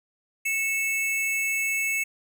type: tone pair together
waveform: square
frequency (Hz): 2204 / 2637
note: C#7 / E7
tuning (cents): -11 / 0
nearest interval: minor third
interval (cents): 311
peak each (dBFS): -27 / -28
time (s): 0.45-2.04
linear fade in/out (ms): 10
effects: none